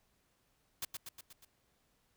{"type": "noise with echo", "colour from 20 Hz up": "white", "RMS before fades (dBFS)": -38, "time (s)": [0.82, 0.85], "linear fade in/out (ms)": 5, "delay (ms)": 120, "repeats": 5, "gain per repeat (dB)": -4, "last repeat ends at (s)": 1.45, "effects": ["pink hiss -75 dBFS RMS until 2.16 s"]}